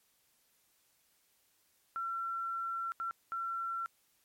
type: tone bursts at uneven times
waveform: sine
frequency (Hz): 1355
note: E6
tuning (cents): +47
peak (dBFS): -34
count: 3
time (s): 1.96-2.92 / 3-3.11 / 3.32-3.86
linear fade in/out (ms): 0
effects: white hiss -72 dBFS RMS until 4.24 s + MP3 64 kbps